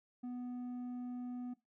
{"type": "tone with low-pass filter", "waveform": "square", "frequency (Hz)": 246.9, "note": "B3", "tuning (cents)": 0, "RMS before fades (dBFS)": -43, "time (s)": [0.23, 1.54], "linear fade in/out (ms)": 10, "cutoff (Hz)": 530, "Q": 0.7, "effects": ["noise-tail reverb RT60 0.2 s tail -18 dB re dry"]}